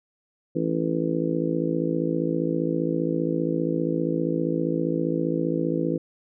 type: harmonic tone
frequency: 55.1 Hz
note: A1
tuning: 3 cents sharp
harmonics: 3 / 4 / 5 / 6 / 7 / 8 / 9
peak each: -28 / -36 / -28 / -27 / -38 / -32 / -30 dBFS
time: 0.55-5.98 s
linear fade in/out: 10 ms
effects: none